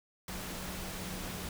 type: tone in noise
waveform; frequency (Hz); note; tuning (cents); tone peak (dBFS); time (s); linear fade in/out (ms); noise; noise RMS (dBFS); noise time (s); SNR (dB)
sine; 185; F#3; 0; -45; 0.28-1.49; 2; pink; -41; 0.28-1.49; -7
effects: none